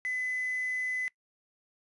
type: tone with quantisation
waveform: sine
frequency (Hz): 2012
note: B6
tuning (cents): +32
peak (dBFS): -30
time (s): 0.05-1.08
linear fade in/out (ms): 0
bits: 8
effects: noise-tail reverb RT60 0.1 s tail -22 dB re dry + resampled to 24000 Hz